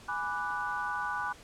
sine chord, G# half-diminished seventh, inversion none, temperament equal, 830.6 / 987.8 / 1174.7 / 1480 Hz, G#5 / B5 / D6 / F#6, 0 / 0 / 0 / 0 cents, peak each -38 / -37 / -37 / -35 dBFS, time 0.08-1.33 s, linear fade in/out 10 ms, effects pink hiss -53 dBFS RMS until 1.43 s + low-pass 9000 Hz 12 dB/octave

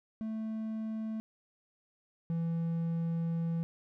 triangle tone pair in turn, 220 / 166.42 Hz, A3 / E3, 0 / +17 cents, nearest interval perfect fourth, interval 483 cents, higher first, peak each -32 / -28 dBFS, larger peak second, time 0.21-1.2 / 2.3-3.63 s, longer second, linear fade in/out 0 ms, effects none

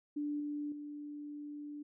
sine tone with level steps, 293.7 Hz, D4, in tune, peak -34 / -36 / -42 dBFS, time 0.16-1.83 s, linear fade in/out 10 ms, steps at 0.4 / 0.72 s, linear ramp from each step 2 ms, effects none

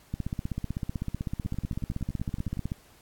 two click trains, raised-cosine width 5 ms, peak -18 / -24 dBFS, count 42 / 13, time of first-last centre 0.14-2.719 / 1.45-2.571 s, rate 15.9 / 10.7 Hz, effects pink hiss -58 dBFS RMS until 3.01 s + AAC 64 kbps

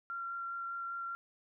sine tone with vibrato, 1374 Hz, F6, 29 cents flat, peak -37 dBFS, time 0.1-1.15 s, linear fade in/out 0 ms, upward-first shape triangle, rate 5 Hz, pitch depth 10 cents each way, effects none

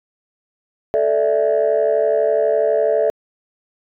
sine chord, A suspended fourth, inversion none, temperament equal, 440 / 587.3 / 659.3 Hz, A4 / D5 / E5, 0 / 0 / 0 cents, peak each -17 dBFS, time 0.94-3.1 s, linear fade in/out 0 ms, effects tanh soft clip ceiling -8 dBFS

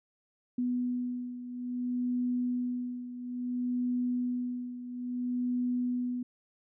sine beating tone pair, 246.9 / 247.49 Hz, B3 / B3, 0 / +4 cents, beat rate 0.59 Hz, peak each -31 / -36 dBFS, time 0.58-6.23 s, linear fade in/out 5 ms, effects none

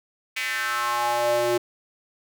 square tone with high-pass filter sweep, 119.6 Hz, A#2, 45 cents sharp, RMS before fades -24 dBFS, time 0.36-1.58 s, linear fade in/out 10 ms, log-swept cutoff 2300 to 400 Hz, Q 3.8, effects none

